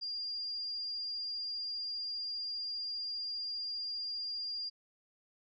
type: tone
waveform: sine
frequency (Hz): 4805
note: D8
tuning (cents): +39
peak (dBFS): -36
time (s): 0.01-4.7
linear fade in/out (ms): 20
effects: none